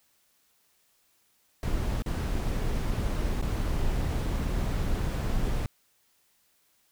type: noise with dropouts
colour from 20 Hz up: brown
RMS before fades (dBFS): -28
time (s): 1.63-5.66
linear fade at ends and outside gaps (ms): 1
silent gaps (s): 2.022-2.061 / 3.414-3.425
effects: white hiss -68 dBFS RMS until 6.91 s